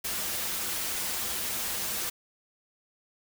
white noise with comb filter, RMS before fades -32 dBFS, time 0.04-2.1 s, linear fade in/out 10 ms, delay 7.1 ms, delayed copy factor -0.5, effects none

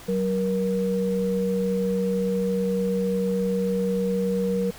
sine tone pair together, 188.13 / 473.6 Hz, F#3 / A#4, +29 / +27 cents, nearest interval octave + major third, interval 1598 cents, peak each -24 dBFS, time 0.08-4.71 s, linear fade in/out 10 ms, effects pink hiss -44 dBFS RMS until 4.78 s

